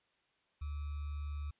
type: tone with sample-and-hold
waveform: sine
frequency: 73.2 Hz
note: D2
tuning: 5 cents flat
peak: -37 dBFS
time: 0.61-1.51 s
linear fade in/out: 10 ms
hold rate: 1225 Hz
effects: white hiss -75 dBFS RMS until 1.59 s + resampled to 8000 Hz